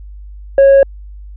sine tone with tanh clipping, 549 Hz, C#5, 17 cents flat, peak -4 dBFS, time 0.58-0.83 s, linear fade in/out 2 ms, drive 2 dB, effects added 50 Hz sine -29 dBFS peak until 1.36 s

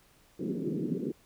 white band-pass noise, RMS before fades -33 dBFS, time 0.39-1.12 s, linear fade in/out 5 ms, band 150 to 400 Hz, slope 48 dB/octave, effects pink hiss -63 dBFS RMS until 1.25 s

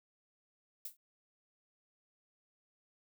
violet noise with exponential decay, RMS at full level -38 dBFS, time 0.85-0.97 s, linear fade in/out 5 ms, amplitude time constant 26 ms, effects none

